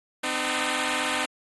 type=tone pair together; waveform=5% pulse; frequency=255.9 / 304 Hz; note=C4 / D#4; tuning=-38 / -40 cents; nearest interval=minor third; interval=298 cents; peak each=-17 dBFS; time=0.23-1.26 s; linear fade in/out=10 ms; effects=AAC 32 kbps